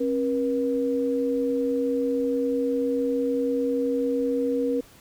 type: tone pair together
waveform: sine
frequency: 269.4 / 480 Hz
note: C#4 / B4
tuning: -49 / -49 cents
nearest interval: minor seventh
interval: 1000 cents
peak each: -25 / -24 dBFS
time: 0-4.81 s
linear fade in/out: 10 ms
effects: pink hiss -52 dBFS RMS until 5 s